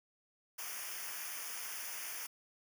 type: noise with comb filter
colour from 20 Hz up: white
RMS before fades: -43 dBFS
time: 0.58-2.27 s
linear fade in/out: 10 ms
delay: 0.25 ms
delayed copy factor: -0.95
effects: none